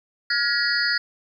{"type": "tone cluster", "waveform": "sine", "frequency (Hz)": [1422, 1680, 1914, 4430, 4908], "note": ["F6", "G#6", "A#6", "C#8", "D#8"], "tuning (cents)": [31, 19, 45, -2, -25], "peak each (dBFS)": -26, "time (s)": [0.3, 0.98], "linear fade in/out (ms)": 5, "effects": ["9-bit"]}